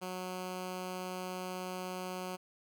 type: tone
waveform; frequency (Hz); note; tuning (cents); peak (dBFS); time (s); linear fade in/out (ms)
10% pulse; 183.6; F#3; -13; -30; 0.01-2.37; 20
effects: none